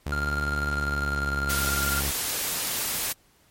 sawtooth tone with pitch glide, 72.6 to 69.44 Hz, D2 to C#2, -19 to +4 cents, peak -24 dBFS, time 0.06-2.11 s, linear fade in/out 5 ms, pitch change -77 cents, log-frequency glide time 0.61-1.6 s
triangle tone with tremolo, 1396.9 Hz, F6, in tune, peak -22 dBFS, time 0.12-2.01 s, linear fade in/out 2 ms, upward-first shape sine, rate 20 Hz, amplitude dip 65%
white noise, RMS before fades -28 dBFS, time 1.49-3.13 s, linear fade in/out 10 ms
effects pink hiss -61 dBFS RMS until 3.5 s + MP3 64 kbps

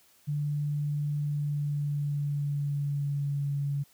sine tone with pitch glide, 146.83 to 141.91 Hz, D3 to C#3, 0 to +41 cents, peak -27 dBFS, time 0.27-3.84 s, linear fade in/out 20 ms, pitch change -59 cents, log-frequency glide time 1.17-3.45 s, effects white hiss -62 dBFS RMS until 3.93 s

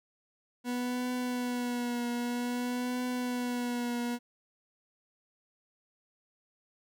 40% pulse tone with vibrato, 244.7 Hz, B3, 16 cents flat, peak -30 dBFS, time 0.64-4.19 s, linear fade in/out 50 ms, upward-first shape triangle, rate 0.52 Hz, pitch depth 36 cents each way, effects none

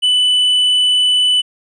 triangle tone with hard clipping, 2988 Hz, F#7, 16 cents sharp, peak -11 dBFS, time 0.02-1.42 s, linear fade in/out 20 ms, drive 6 dB, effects resampled to 22050 Hz

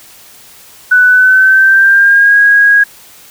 sine tone with pitch glide, 1491 to 1644.8 Hz, F#6 to G#6, +13 to -17 cents, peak -3 dBFS, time 0.91-2.84 s, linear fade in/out 10 ms, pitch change +170 cents, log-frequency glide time 1.07-2.38 s, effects white hiss -38 dBFS RMS until 3.3 s

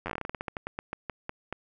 slowing click train, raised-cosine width 0.5 ms, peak -18 dBFS, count 21, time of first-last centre 0.06-1.526 s, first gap 10 ms, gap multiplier 1.18, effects none

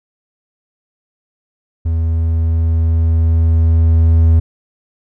triangle tone with level ramp, 81.7 Hz, E2, 15 cents flat, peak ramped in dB -11 to -4 dBFS, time 1.85-4.4 s, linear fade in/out 10 ms, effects none

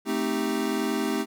square chord, A half-diminished seventh, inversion none, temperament equal, 220 / 261.6 / 311.1 / 392 Hz, A3 / C4 / Eb4 / G4, 0 / 0 / 0 / 0 cents, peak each -31 dBFS, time 0.05-1.26 s, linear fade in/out 50 ms, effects none

